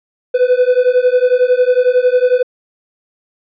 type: beating tone pair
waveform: triangle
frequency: 494.8 / 505.8 Hz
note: B4 / B4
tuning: +3 / +41 cents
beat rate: 11 Hz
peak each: -10 dBFS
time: 0.34-2.43 s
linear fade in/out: 10 ms
effects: resampled to 11025 Hz